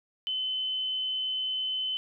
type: tone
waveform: sine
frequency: 3043 Hz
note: F#7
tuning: 48 cents sharp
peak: -28 dBFS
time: 0.27-1.97 s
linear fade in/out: 0 ms
effects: none